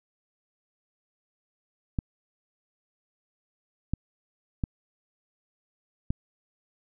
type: clicks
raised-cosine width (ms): 5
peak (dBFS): -14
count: 4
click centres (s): 1.988 / 3.936 / 4.638 / 6.105
effects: none